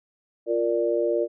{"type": "chord", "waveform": "sine", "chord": "Bb major", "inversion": "second", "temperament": "equal", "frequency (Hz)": [349.2, 466.2, 587.3], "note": ["F4", "Bb4", "D5"], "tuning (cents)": [0, 0, 0], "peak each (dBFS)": -25, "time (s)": [0.46, 1.28], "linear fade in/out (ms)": 50, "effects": []}